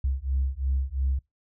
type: beating tone pair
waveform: sine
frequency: 65.5 / 68.4 Hz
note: C2 / C#2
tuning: +2 / -23 cents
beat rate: 2.9 Hz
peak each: -26 dBFS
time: 0.04-1.19 s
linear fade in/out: 5 ms
effects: noise-tail reverb RT60 0.2 s tail -26 dB re dry + tanh soft clip ceiling -18 dBFS